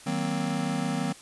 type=chord; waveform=square; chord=C half-diminished seventh; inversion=first; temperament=just; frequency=156.98 / 188.37 / 235.5 / 261.6 Hz; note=Eb3 / Gb3 / Bb3 / C4; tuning=+16 / +31 / +18 / 0 cents; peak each=-33 dBFS; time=0.06-1.13 s; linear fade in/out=10 ms; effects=white hiss -49 dBFS RMS until 1.21 s + resampled to 24000 Hz